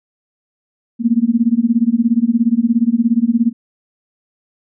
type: tone with tremolo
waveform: sine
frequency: 233.1 Hz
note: A#3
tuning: in tune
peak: -7 dBFS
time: 0.99-3.53 s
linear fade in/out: 50 ms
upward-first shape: sine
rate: 17 Hz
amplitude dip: 95%
effects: none